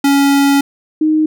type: tone pair in turn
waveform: square / sine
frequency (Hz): 279.6 / 310.4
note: C#4 / D#4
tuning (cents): +15 / -4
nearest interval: major second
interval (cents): 181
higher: second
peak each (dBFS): -9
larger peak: neither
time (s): 0.04-0.61 / 1.01-1.26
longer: first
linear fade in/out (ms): 5
effects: none